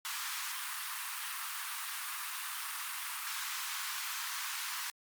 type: high-pass noise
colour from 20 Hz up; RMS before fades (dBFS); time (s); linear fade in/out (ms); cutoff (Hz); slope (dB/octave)
pink; -39; 0.05-4.9; 0; 980; 48
effects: Opus 48 kbps